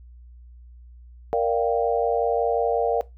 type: chord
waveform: sine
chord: G minor seventh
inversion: first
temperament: equal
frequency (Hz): 466.2 / 587.3 / 698.5 / 784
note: Bb4 / D5 / F5 / G5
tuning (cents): 0 / 0 / 0 / 0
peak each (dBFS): -22 / -26 / -25 / -28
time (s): 1.33-3.01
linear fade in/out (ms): 0
effects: noise-tail reverb RT60 0.2 s tail -19 dB re dry + added 60 Hz sine -43 dBFS peak until 3.17 s